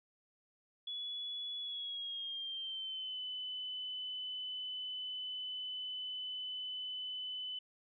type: tone with pitch glide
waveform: sine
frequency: 3400 to 3012 Hz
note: G#7 to F#7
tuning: +40 to +30 cents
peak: -39 dBFS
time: 0.87-7.59 s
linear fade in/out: 5 ms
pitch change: -210 cents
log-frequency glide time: 1.6-3.2 s
effects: none